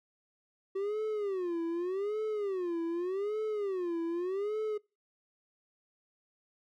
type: tone with vibrato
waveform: triangle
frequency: 380 Hz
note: F#4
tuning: 46 cents sharp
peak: -29 dBFS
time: 0.75-4.78 s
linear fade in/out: 10 ms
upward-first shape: sine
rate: 0.84 Hz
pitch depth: 230 cents each way
effects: noise-tail reverb RT60 0.3 s tail -25 dB re dry